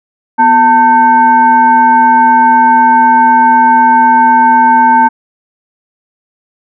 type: tone with frequency modulation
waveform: sine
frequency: 896 Hz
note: A5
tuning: 31 cents sharp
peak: -3 dBFS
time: 0.38-5.09 s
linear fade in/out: 20 ms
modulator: 649 Hz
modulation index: 0.59
effects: none